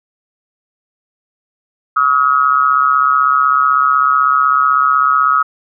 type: tone with amplitude modulation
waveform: sine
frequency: 1277 Hz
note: D#6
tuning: 45 cents sharp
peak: -5 dBFS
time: 1.96-5.43 s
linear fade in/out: 10 ms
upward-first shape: sine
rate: 136 Hz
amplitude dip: 85%
effects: none